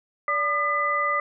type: tone cluster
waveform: sine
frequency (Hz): 579 / 1212 / 1999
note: D5 / D#6 / B6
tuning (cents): -25 / -46 / +20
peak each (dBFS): -30 / -23 / -26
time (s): 0.28-1.2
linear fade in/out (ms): 2
effects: none